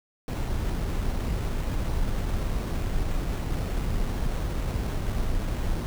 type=noise with sample-and-hold; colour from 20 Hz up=brown; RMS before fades=-27 dBFS; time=0.28-5.86 s; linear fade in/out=0 ms; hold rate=4900 Hz; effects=none